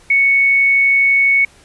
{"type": "tone", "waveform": "sine", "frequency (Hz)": 2217, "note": "C#7", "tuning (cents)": 0, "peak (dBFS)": -9, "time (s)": [0.1, 1.45], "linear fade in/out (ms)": 5, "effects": ["pink hiss -47 dBFS RMS until 1.64 s", "resampled to 24000 Hz"]}